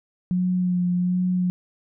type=tone with vibrato; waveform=sine; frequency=180 Hz; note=F#3; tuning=47 cents flat; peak=-19 dBFS; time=0.31-1.5 s; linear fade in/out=0 ms; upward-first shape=sine; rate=1.3 Hz; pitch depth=21 cents each way; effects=none